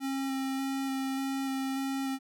square tone with vibrato, 268.8 Hz, C4, 47 cents sharp, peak -31 dBFS, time 0-2.19 s, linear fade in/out 50 ms, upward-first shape square, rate 1.7 Hz, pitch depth 10 cents each way, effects none

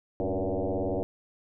sine tone with frequency modulation, 103.83 Hz, G#2, in tune, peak -26 dBFS, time 0.2-1.03 s, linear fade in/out 0 ms, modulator 94.9 Hz, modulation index 6.2, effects none

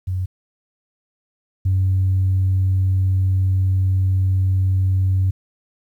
sine tone pair in turn, 92.5 / 94.39 Hz, F#2 / F#2, 0 / +35 cents, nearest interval unison, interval 35 cents, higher second, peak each -19 / -13 dBFS, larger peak second, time 0.07-0.26 / 1.65-5.31 s, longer second, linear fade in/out 10 ms, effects tanh soft clip ceiling -11 dBFS + 9-bit

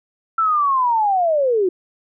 sine linear sweep, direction down, 1345 to 349.2 Hz, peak -14 dBFS, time 0.38-1.69 s, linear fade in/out 5 ms, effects none

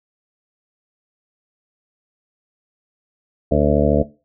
harmonic tone, 73.42 Hz, D2, in tune, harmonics 1 / 2 / 3 / 4 / 6 / 7 / 8 / 9, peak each -21 / -21 / -21 / -21 / -21 / -21 / -21 / -21 dBFS, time 3.51-4.03 s, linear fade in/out 10 ms, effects noise-tail reverb RT60 0.3 s tail -18 dB re dry

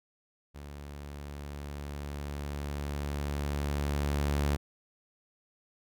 sawtooth tone with level ramp, 72 Hz, D2, 34 cents flat, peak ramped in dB -39 to -22 dBFS, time 0.54-4.57 s, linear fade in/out 20 ms, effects none

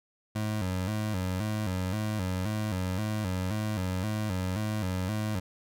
25% pulse tone with vibrato, 99.5 Hz, G2, 26 cents sharp, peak -25 dBFS, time 0.35-5.4 s, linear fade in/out 10 ms, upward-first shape square, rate 1.9 Hz, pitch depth 130 cents each way, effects none

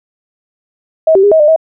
sine tone with pitch steps, 639 / 386 / 408 / 636 / 598 / 641 Hz, D#5 / G4 / G#4 / D#5 / D5 / E5, +46 / -27 / -31 / +38 / +31 / -49 cents, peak -4 dBFS, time 1.07-1.562 s, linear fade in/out 5 ms, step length 82 ms, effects none

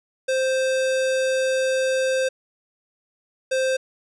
square tone bursts at uneven times, 523.3 Hz, C5, in tune, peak -20 dBFS, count 2, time 0.28-2.29 / 3.51-3.77 s, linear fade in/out 10 ms, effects resampled to 22050 Hz + 9-bit

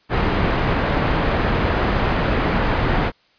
pink low-pass noise, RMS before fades -19 dBFS, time 0.09-3.12 s, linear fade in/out 50 ms, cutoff 2000 Hz, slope 12 dB/octave, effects white hiss -58 dBFS RMS until 3.38 s + resampled to 11025 Hz

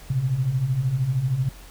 sine beating tone pair, 120.4 / 133.4 Hz, B2 / C3, -44 / +34 cents, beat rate 13 Hz, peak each -27 / -21 dBFS, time 0.1-1.49 s, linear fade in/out 5 ms, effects added 45 Hz sine -43 dBFS peak until 1.7 s + pink hiss -47 dBFS RMS until 1.7 s

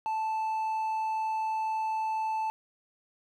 sine tone with hard clipping, 878 Hz, A5, 4 cents flat, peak -29 dBFS, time 0.06-2.5 s, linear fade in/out 0 ms, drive 3 dB, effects none

